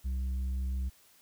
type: tone with tanh clipping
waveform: triangle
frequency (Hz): 64.7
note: C2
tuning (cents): -19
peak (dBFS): -31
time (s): 0.04-0.9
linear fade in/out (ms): 20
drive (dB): 9
effects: white hiss -62 dBFS RMS until 1.21 s